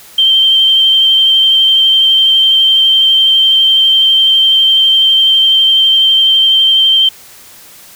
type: tone with vibrato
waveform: sine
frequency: 3136 Hz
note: G7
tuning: in tune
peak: -5 dBFS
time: 0.18-7.09 s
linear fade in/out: 5 ms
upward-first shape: sine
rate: 12 Hz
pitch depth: 14 cents each way
effects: white hiss -37 dBFS RMS until 7.95 s